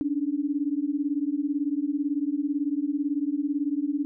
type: beating tone pair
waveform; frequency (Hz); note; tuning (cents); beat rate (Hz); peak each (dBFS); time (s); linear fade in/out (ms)
sine; 280 / 298; C#4 / D4; +18 / +25; 18; -27; 0.01-4.05; 0
effects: none